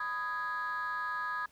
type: chord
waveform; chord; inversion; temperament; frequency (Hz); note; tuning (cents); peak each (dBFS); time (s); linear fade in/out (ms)
sine; G# minor; first; just; 996.7 / 1245.9 / 1661.2; B5 / D#6 / G#6; +16 / +2 / 0; -38 / -35 / -35; 0-1.46; 5
effects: tanh soft clip ceiling -28 dBFS + pink hiss -65 dBFS RMS until 1.51 s